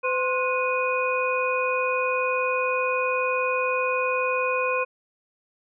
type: tone cluster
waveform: sine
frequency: 508 / 1056 / 1460 / 2483 Hz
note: B4 / C6 / F#6 / D#7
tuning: +49 / +16 / -24 / -4 cents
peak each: -25 / -27 / -33 / -27 dBFS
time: 0.03-4.85 s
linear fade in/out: 20 ms
effects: none